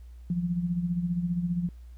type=tone with tremolo; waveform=sine; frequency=174.61 Hz; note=F3; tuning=in tune; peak=-23 dBFS; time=0.3-1.69 s; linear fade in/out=2 ms; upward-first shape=sine; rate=15 Hz; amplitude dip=60%; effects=added 60 Hz sine -43 dBFS peak until 1.97 s + pink hiss -68 dBFS RMS until 1.97 s